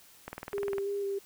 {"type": "click train", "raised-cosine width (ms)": 0.5, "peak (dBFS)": -23, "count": 11, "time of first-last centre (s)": [0.28, 0.783], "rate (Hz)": 19.9}
{"type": "tone with vibrato", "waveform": "sine", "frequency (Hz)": 399.4, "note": "G4", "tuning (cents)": 32, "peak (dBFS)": -30, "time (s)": [0.53, 1.19], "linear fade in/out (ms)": 10, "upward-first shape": "square", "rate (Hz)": 3, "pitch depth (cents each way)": 15}
{"effects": ["white hiss -57 dBFS RMS until 1.25 s"]}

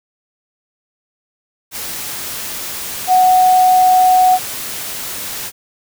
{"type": "tone in noise", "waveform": "sine", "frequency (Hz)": 739, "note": "F#5", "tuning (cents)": -2, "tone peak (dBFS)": -7, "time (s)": [3.07, 4.39], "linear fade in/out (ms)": 50, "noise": "white", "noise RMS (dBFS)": -25, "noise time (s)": [1.71, 5.52], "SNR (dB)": 15, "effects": []}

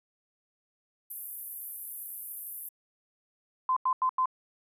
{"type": "high-pass noise", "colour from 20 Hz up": "pink", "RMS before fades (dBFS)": -37, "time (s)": [1.1, 2.69], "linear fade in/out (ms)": 5, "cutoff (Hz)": 11000, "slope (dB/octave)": 48}
{"type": "tone bursts", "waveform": "sine", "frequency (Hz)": 1030, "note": "C6", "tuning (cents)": -28, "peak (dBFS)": -23, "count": 4, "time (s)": [3.69, 4.257], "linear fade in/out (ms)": 2, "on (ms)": 75, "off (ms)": 89}
{"effects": ["resampled to 32000 Hz"]}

